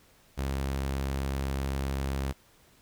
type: tone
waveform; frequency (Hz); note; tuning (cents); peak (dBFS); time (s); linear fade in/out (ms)
sawtooth; 67.8; C#2; -38; -25; 0.37-2.33; 20
effects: pink hiss -61 dBFS RMS until 2.81 s